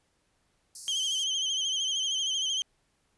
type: high-pass noise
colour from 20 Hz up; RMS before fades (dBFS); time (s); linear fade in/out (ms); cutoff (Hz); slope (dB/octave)
white; -41; 0.75-1.24; 2; 4400; 96
type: tone with vibrato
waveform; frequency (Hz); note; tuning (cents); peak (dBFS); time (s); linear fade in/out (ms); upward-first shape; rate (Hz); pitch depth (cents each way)
35% pulse; 3136; G7; 0; -25; 0.88-2.62; 0; sine; 13; 64
effects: pink hiss -72 dBFS RMS until 3.17 s + resampled to 24000 Hz